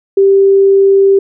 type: tone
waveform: sine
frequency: 392 Hz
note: G4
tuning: in tune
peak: -4 dBFS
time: 0.17-1.19 s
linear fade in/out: 5 ms
effects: none